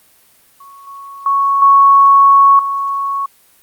sine tone with level steps, 1108 Hz, C#6, 1 cent flat, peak -35 / -29 / -10 / -4 / -15 dBFS, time 0.6-3.26 s, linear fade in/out 5 ms, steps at 0.87 / 1.26 / 1.62 / 2.59 s, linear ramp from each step 2 ms, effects white hiss -50 dBFS RMS until 3.62 s + Opus 32 kbps

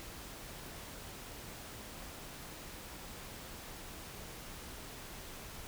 silence, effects pink hiss -48 dBFS RMS until 5.67 s

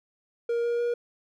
triangle tone with pitch steps, 470 / 473.5 / 477.1 Hz, A#4 / A#4 / A#4, +14 / +27 / +40 cents, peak -22 dBFS, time 0.49-0.94 s, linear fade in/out 5 ms, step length 150 ms, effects none

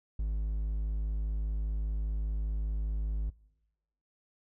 triangle tone, 52.5 Hz, G#1, 19 cents sharp, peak -27 dBFS, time 0.19-3.3 s, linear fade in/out 5 ms, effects noise-tail reverb RT60 1.0 s tail -24 dB re dry

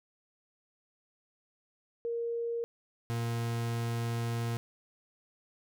sine / 40% pulse tone pair in turn, 467.2 / 116.8 Hz, A#4 / A#2, +4 / +4 cents, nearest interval 2 octaves, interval 2400 cents, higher first, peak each -31 / -30 dBFS, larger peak second, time 2.05-2.64 / 3.1-4.57 s, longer second, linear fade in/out 0 ms, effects none

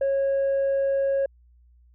sine tone, 548 Hz, C#5, 20 cents flat, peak -18 dBFS, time 0.01-1.26 s, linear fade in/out 5 ms, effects tanh soft clip ceiling -19 dBFS + added 60 Hz sine -53 dBFS peak until 1.94 s

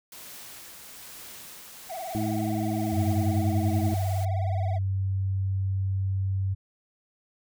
white noise with tremolo, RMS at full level -43 dBFS, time 0.12-4.25 s, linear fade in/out 2 ms, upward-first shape triangle, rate 1.1 Hz, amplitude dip 30%
triangle tone with vibrato, 707 Hz, F5, 21 cents sharp, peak -31 dBFS, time 1.89-4.79 s, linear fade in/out 20 ms, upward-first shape sine, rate 19 Hz, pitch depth 150 cents each way
harmonic tone, 106.7 Hz, G#2, 47 cents sharp, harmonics 1 / 2 / 3, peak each -30 / -30 / -30 dBFS, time 2.15-3.94 s, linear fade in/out 0 ms
sine tone, 96.2 Hz, G2, 32 cents flat, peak -24 dBFS, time 2.92-6.55 s, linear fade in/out 20 ms
effects none

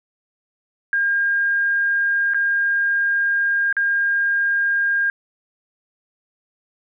sine tone with dropouts, 1612 Hz, G6, 48 cents sharp, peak -16 dBFS, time 0.93-5.1 s, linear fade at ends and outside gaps 1 ms, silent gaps 2.336-2.345 / 3.727-3.767 s, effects none

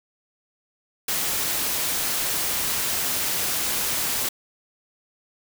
white noise, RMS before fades -25 dBFS, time 1.08-4.29 s, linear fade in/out 5 ms, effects none

